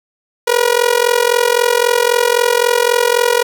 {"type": "tone with amplitude modulation", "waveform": "sawtooth", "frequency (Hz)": 481.1, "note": "B4", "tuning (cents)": -45, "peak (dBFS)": -3, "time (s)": [0.47, 3.43], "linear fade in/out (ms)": 10, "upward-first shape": "sine", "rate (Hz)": 43.8, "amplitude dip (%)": 90, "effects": []}